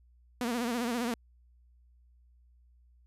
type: tone with vibrato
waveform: sawtooth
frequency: 238.4 Hz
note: A#3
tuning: 39 cents sharp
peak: -26 dBFS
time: 0.41-1.14 s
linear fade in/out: 2 ms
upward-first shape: sine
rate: 15 Hz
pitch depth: 88 cents each way
effects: added 60 Hz sine -59 dBFS peak until 3.06 s + resampled to 32000 Hz